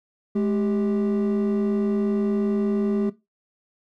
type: tone pair together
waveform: triangle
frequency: 211.2 / 393.9 Hz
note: G#3 / G4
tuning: +29 / +8 cents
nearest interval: major seventh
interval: 1079 cents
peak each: -18 / -23 dBFS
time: 0.35-3.1 s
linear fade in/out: 10 ms
effects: noise-tail reverb RT60 0.2 s tail -17 dB re dry + tanh soft clip ceiling -13 dBFS